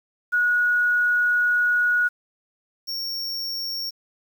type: tone pair in turn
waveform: sine / square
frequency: 1456 / 5507 Hz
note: F#6 / F8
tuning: -28 / -25 cents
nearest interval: octave + major seventh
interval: 2303 cents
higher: second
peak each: -17 / -27 dBFS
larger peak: first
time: 0.32-2.09 / 2.87-3.91 s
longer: first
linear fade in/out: 20 ms
effects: 8-bit